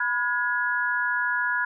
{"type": "tone cluster", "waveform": "sine", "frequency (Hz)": [990, 1440, 1674], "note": ["B5", "F#6", "G#6"], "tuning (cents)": [4, -47, 13], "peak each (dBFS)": [-29, -26, -26], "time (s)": [0, 1.65], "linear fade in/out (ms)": 5, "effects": []}